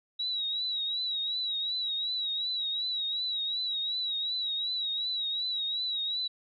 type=tone with vibrato; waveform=sine; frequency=3863 Hz; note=B7; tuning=39 cents flat; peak=-29 dBFS; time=0.19-6.28 s; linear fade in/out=10 ms; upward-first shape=triangle; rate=2.7 Hz; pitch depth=77 cents each way; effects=none